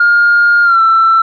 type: tone with pitch glide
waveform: sine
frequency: 1415 to 1336.4 Hz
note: F6 to E6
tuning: +22 to +23 cents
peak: -4 dBFS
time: 0-1.22 s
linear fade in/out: 5 ms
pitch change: -99 cents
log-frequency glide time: 0.63-0.8 s
effects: tanh soft clip ceiling -2 dBFS